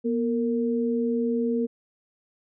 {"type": "tone pair together", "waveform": "sine", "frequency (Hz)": [239.8, 460], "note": ["A#3", "A#4"], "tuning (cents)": [49, -23], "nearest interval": "major seventh", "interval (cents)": 1128, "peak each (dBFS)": [-24, -26], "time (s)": [0.04, 1.67], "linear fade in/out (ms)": 20, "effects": []}